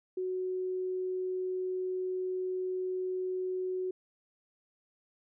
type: tone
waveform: sine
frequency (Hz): 370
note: F#4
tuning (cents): 0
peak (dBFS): -31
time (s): 0.17-3.91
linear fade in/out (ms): 5
effects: none